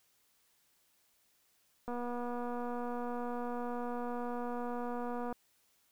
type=click train; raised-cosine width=1 ms; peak=-27 dBFS; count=835; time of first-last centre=1.88-5.326 s; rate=242 Hz; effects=white hiss -72 dBFS RMS until 5.91 s